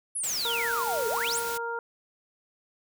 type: exponential two-way sweep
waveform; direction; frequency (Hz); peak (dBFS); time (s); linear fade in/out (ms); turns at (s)
sine; down then up; 11175 to 415.3 to 11175; -28; 0.15-1.4; 10; 1.08
type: noise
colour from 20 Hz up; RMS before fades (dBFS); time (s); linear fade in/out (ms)
white; -36; 0.23-1.58; 10
type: harmonic tone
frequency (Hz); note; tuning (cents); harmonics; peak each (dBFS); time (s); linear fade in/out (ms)
466.3; A#4; +1; 1 / 2 / 3; -34 / -34 / -34; 0.45-1.79; 2
effects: none